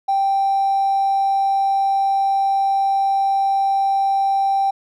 triangle tone with hard clipping, 784 Hz, G5, in tune, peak -15 dBFS, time 0.08-4.71 s, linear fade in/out 10 ms, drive 3 dB, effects none

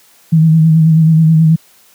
sine tone with vibrato, 160 Hz, D#3, 49 cents sharp, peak -4 dBFS, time 0.32-1.56 s, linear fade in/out 10 ms, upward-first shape sine, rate 9.3 Hz, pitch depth 38 cents each way, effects white hiss -47 dBFS RMS until 1.94 s + high-pass 100 Hz 12 dB/octave

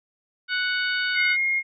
harmonic tone, 740 Hz, F#5, in tune, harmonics 2 / 3 / 4 / 5 / 6, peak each -24 / -31 / -32 / -34 / -34 dBFS, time 0.48-1.37 s, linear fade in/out 50 ms
sine tone, 2142 Hz, C7, 40 cents sharp, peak -20 dBFS, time 1.14-1.63 s, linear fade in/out 50 ms
effects none

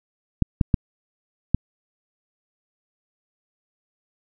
clicks, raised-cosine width 5 ms, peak -4 dBFS, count 4, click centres 0.423 / 0.612 / 0.742 / 1.546 s, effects none

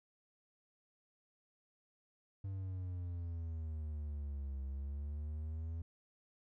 triangle exponential two-way sweep, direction down then up, 98 to 67.1 to 83.2 Hz, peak -37 dBFS, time 2.44-5.82 s, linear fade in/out 5 ms, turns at 4.63 s, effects none

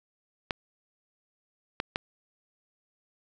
clicks, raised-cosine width 0.3 ms, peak -12 dBFS, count 3, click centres 0.508 / 1.801 / 1.959 s, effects none

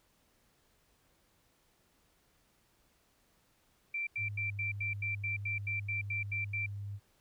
sine tone bursts, 2349 Hz, D7, in tune, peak -33 dBFS, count 13, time 3.94-6.662 s, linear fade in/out 5 ms, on 130 ms, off 86 ms
sine tone with pitch glide, 102.8 to 100.92 Hz, G#2 to G#2, -17 to -49 cents, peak -38 dBFS, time 4.17-7 s, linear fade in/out 50 ms, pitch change -32 cents, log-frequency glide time 4.3-4.42 s
effects pink hiss -71 dBFS RMS until 7.2 s

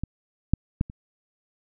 clicks, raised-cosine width 5 ms, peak -16 / -6 / -10 / -26 dBFS, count 4, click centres 0.036 / 0.536 / 0.811 / 0.899 s, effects none

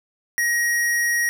square tone, 1890 Hz, A#6, 23 cents sharp, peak -19 dBFS, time 0.38-1.29 s, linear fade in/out 0 ms, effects none

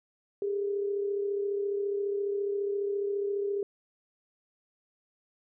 sine tone pair together, 401.6 / 436.2 Hz, G4 / A4, +42 / -15 cents, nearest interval minor second, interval 143 cents, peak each -28 / -39 dBFS, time 0.42-3.63 s, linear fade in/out 2 ms, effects none

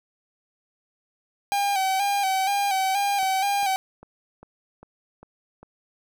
45% pulse tone with vibrato, 784 Hz, G5, in tune, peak -21 dBFS, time 1.52-3.76 s, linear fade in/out 0 ms, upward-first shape square, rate 2.1 Hz, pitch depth 46 cents each way
click train, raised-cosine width 1 ms, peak -30 dBFS, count 7, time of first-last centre 3.23-5.63 s, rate 2.5 Hz
effects none

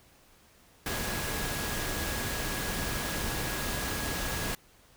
sine tone in noise, 1661.2 Hz, G#6, in tune, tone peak -41 dBFS, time 0.86-4.55 s, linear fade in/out 2 ms, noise pink, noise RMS -33 dBFS, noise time 0.86-4.55 s, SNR -11 dB, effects pink hiss -60 dBFS RMS until 4.96 s

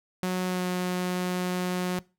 sawtooth tone with pitch glide, 183.3 to 181.09 Hz, F#3 to F#3, -16 to -37 cents, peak -22 dBFS, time 0.23-1.99 s, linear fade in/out 0 ms, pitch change -21 cents, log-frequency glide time 0.47-0.65 s, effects noise-tail reverb RT60 0.3 s tail -22 dB re dry

